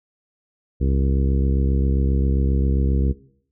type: harmonic tone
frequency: 67.5 Hz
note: C#2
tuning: 45 cents flat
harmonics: 1 / 2 / 3 / 4 / 5 / 6 / 7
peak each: -18 / -24 / -28 / -30 / -32 / -34 / -35 dBFS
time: 0.8-3.13 s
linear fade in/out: 20 ms
effects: noise-tail reverb RT60 0.6 s tail -18 dB re dry